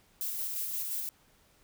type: noise with tremolo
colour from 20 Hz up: violet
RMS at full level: -34 dBFS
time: 0.21-1.09 s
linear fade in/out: 0 ms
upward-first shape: square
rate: 5.7 Hz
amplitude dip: 25%
effects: pink hiss -65 dBFS RMS until 1.63 s